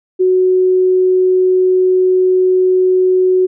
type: tone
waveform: sine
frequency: 370 Hz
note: F#4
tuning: in tune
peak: -8 dBFS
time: 0.19-3.47 s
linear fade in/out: 20 ms
effects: none